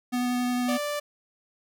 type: tone with vibrato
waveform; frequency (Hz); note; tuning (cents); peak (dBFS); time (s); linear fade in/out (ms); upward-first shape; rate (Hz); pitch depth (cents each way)
square; 246.9; B3; 0; -25; 0.12-0.78; 20; sine; 11; 8
type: tone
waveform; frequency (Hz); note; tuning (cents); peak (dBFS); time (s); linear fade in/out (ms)
sawtooth; 587.3; D5; 0; -24; 0.68-1; 10
effects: none